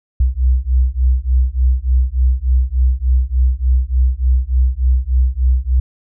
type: beating tone pair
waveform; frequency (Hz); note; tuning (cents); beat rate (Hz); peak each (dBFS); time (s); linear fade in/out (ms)
sine; 61.74 / 65.14; B1 / C2; 0 / -7; 3.4; -14; 0.2-5.8; 5
effects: none